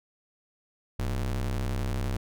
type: ring-modulated tone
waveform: square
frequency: 66 Hz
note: C2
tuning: 16 cents sharp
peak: -25 dBFS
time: 0.99-2.17 s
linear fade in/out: 5 ms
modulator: 30.1 Hz
effects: none